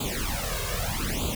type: noise with flanger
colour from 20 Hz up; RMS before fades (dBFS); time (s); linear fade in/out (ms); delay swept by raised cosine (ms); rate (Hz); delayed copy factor
pink; -29; 0-1.35; 5; 0.27 to 1.87; 0.8; +1
effects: none